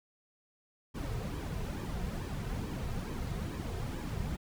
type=noise with flanger; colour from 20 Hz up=brown; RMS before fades=-37 dBFS; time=0.94-4.37 s; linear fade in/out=20 ms; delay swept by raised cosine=1.4 to 3.6 ms; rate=2.3 Hz; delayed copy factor=-0.65; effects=none